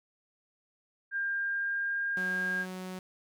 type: tone with pitch glide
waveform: sine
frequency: 1600 to 1616.7 Hz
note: G6 to G#6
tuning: +35 to -47 cents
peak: -29 dBFS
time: 1.11-2.66 s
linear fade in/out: 50 ms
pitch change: +18 cents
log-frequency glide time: 1.34-2.5 s
type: tone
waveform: sawtooth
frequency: 185 Hz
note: F#3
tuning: in tune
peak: -34 dBFS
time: 2.17-2.99 s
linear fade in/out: 2 ms
effects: none